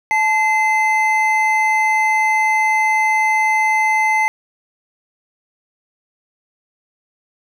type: tone pair together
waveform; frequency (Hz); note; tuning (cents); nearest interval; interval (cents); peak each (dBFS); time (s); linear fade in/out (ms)
triangle; 868 / 2064; A5 / C7; -24 / -24; octave + minor third; 1500; -14; 0.11-4.28; 0
effects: none